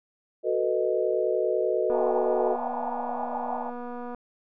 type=chord; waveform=sine; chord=B dominant seventh; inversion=second; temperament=equal with one note detuned; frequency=370 / 443.8 / 493.9 / 622.3 Hz; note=F#4 / A4 / B4 / D#5; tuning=0 / +15 / 0 / 0 cents; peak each=-28 dBFS; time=0.43-2.57 s; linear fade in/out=50 ms
type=click train; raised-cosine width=1 ms; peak=-25 dBFS; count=547; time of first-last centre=1.9-4.147 s; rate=243 Hz
type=band-pass noise; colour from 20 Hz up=pink; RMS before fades=-32 dBFS; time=1.9-3.72 s; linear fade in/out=50 ms; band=680 to 900 Hz; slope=48 dB/octave
effects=none